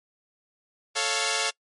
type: chord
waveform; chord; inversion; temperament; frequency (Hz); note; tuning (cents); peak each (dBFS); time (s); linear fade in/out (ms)
5% pulse; A augmented; none; equal; 440 / 554.4 / 698.5; A4 / C#5 / E#5; 0 / 0 / 0; -17; 0.95-1.51; 20
effects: noise-tail reverb RT60 0.1 s tail -25 dB re dry + MP3 48 kbps

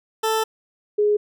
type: tone pair in turn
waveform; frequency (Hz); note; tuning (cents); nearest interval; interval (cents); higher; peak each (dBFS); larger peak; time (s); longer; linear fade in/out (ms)
20% pulse / sine; 441.1 / 417; A4 / G#4; +4 / +7; minor second; 97; first; -14 / -15; first; 0.23-0.44 / 0.98-1.17; first; 10
effects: none

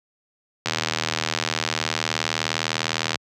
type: click train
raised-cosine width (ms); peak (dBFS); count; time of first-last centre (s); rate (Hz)
0.2; -4; 200; 0.66-3.157; 79.7
effects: high-pass 80 Hz 12 dB/octave

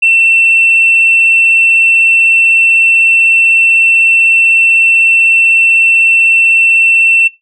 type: tone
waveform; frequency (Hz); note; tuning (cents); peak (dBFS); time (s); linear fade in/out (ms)
sine; 2692; E7; +36; -4; 0.02-7.28; 10
effects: noise-tail reverb RT60 0.2 s tail -18 dB re dry + tanh soft clip ceiling 0 dBFS

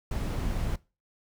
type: noise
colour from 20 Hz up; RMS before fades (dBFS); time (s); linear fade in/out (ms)
brown; -30; 0.11-0.76; 5
effects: noise-tail reverb RT60 0.3 s tail -21 dB re dry

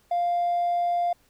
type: tone with hard clipping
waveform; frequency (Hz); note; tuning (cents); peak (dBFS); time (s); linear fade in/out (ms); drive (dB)
sine; 698.5; F5; 0; -22; 0.11-1.13; 5; 1
effects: pink hiss -63 dBFS RMS until 1.29 s

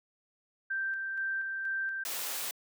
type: tone with tremolo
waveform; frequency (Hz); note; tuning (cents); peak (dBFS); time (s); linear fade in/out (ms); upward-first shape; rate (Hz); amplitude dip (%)
sine; 1568; G6; 0; -30; 0.7-2.04; 10; square; 2.1; 30
type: noise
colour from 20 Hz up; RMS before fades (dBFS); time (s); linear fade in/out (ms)
white; -36; 2.05-2.51; 2
effects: high-pass 400 Hz 12 dB/octave

